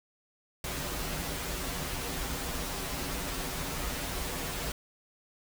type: noise with comb filter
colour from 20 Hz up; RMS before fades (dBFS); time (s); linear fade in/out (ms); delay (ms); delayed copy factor
pink; -35; 0.64-4.72; 2; 9.3; -0.8
effects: none